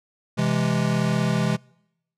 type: chord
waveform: square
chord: C augmented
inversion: none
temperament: equal with one note detuned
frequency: 130.81 / 166.15 / 207.7 Hz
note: C3 / E3 / G#3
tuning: 0 / +14 / 0 cents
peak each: -25 dBFS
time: 0.37-1.57 s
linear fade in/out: 20 ms
effects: noise-tail reverb RT60 0.8 s tail -26 dB re dry + low-pass 8000 Hz 12 dB/octave